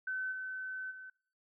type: tone with level steps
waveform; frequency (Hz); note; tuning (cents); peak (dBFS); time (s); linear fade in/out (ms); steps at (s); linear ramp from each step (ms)
sine; 1522; F#6; +48; -34 / -38 / -46; 0.07-1.1; 5; 0.31 / 0.9; 20
effects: noise-tail reverb RT60 0.5 s tail -22 dB re dry